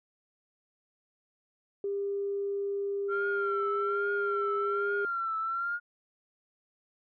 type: tone with pitch glide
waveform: sine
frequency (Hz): 400 to 404.4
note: G4 to G#4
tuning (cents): +35 to -46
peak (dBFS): -29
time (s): 1.84-5.05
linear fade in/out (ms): 2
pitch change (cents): +19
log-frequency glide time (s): 3.58-3.73
type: tone with vibrato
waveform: sine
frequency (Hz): 1368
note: F6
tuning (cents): -36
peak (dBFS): -29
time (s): 3.08-5.8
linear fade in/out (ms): 50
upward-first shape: triangle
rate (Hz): 1.2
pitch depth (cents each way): 76
effects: tanh soft clip ceiling -20 dBFS